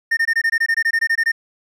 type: tone bursts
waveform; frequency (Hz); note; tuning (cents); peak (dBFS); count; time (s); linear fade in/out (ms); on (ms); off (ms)
triangle; 1823; A#6; -39; -12; 15; 0.11-1.319; 10; 61; 21
effects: none